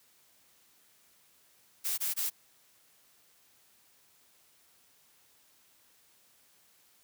blue noise bursts, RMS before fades -32 dBFS, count 3, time 1.84-2.302 s, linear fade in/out 20 ms, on 140 ms, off 21 ms, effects white hiss -65 dBFS RMS until 7.03 s + high-pass 60 Hz 12 dB/octave

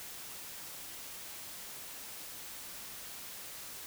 silence, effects white hiss -46 dBFS RMS until 3.86 s

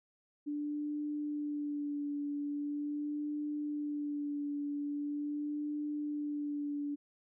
sine tone with vibrato, 292.7 Hz, D4, 6 cents flat, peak -34 dBFS, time 0.46-6.96 s, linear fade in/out 20 ms, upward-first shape sine, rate 0.42 Hz, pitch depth 23 cents each way, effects none

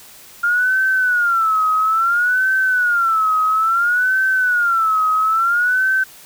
sine tone with vibrato, 1396.9 Hz, F6, in tune, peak -13 dBFS, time 0.43-6.04 s, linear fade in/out 10 ms, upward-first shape sine, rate 0.59 Hz, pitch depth 170 cents each way, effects white hiss -42 dBFS RMS until 6.25 s

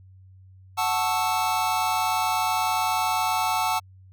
square chord, F# minor seventh, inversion none, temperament equal, 740 / 880 / 1108.7 / 1318.5 Hz, F#5 / A5 / C#6 / E6, 0 / 0 / 0 / 0 cents, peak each -28 / -26 / -32 / -30 dBFS, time 0.77-3.8 s, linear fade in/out 20 ms, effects added 94 Hz sine -47 dBFS peak until 4.12 s

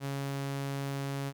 sawtooth tone, 138.59 Hz, C#3, in tune, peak -29 dBFS, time 0-1.33 s, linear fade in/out 50 ms, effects none

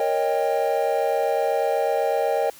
triangle chord, Eb dominant seventh, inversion second, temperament equal with one note detuned, 466.2 / 554.4 / 622.3 / 795.4 Hz, Bb4 / Db5 / Eb5 / G5, 0 / 0 / 0 / +25 cents, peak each -23 dBFS, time 0-2.5 s, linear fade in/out 2 ms, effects tanh soft clip ceiling -7 dBFS + white hiss -47 dBFS RMS until 2.59 s

